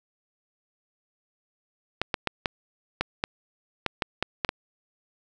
clicks, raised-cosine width 0.3 ms, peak -8 dBFS, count 11, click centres 2.016 / 2.142 / 2.273 / 2.458 / 3.01 / 3.239 / 3.863 / 4.022 / 4.226 / 4.448 / 4.491 s, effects none

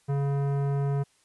sine tone with tanh clipping, 140.2 Hz, C#3, 20 cents sharp, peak -26 dBFS, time 0.08-1.04 s, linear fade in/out 20 ms, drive 16 dB, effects white hiss -65 dBFS RMS until 1.24 s + resampled to 24000 Hz

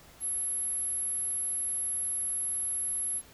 sine tone, 11175 Hz, F9, in tune, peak -28 dBFS, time 0.2-3.22 s, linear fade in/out 50 ms, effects tanh soft clip ceiling -26 dBFS + pink hiss -55 dBFS RMS until 3.33 s

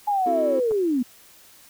sine linear sweep, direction down, 845 to 233.3 Hz, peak -19 dBFS, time 0.07-1.03 s, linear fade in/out 10 ms
triangle chord, F# half-diminished seventh, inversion second, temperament equal, 261.6 / 329.6 / 370 / 440 Hz, C4 / E4 / F#4 / A4, 0 / 0 / 0 / 0 cents, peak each -28 / -27 / -30 / -30 dBFS, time 0.26-0.6 s, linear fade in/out 5 ms
clicks, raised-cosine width 1 ms, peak -24 dBFS, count 2, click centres 0.71 / 0.718 s
effects white hiss -51 dBFS RMS until 1.69 s

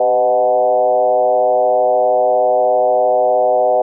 sine tone with frequency modulation, 622.3 Hz, D#5, in tune, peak -10 dBFS, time 0-3.82 s, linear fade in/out 5 ms, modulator 117 Hz, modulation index 1.3, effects none

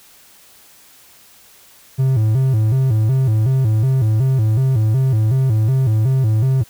triangle tone with vibrato, 120 Hz, B2, 49 cents flat, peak -10 dBFS, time 1.98-6.64 s, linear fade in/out 20 ms, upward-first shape square, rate 2.7 Hz, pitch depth 170 cents each way, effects white hiss -47 dBFS RMS until 6.69 s

